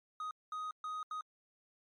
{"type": "tone bursts at uneven times", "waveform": "triangle", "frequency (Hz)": 1251, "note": "D#6", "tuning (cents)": 9, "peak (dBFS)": -36, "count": 4, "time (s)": [[0.2, 0.31], [0.52, 0.71], [0.84, 1.03], [1.11, 1.21]], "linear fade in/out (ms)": 2, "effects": ["MP3 48 kbps"]}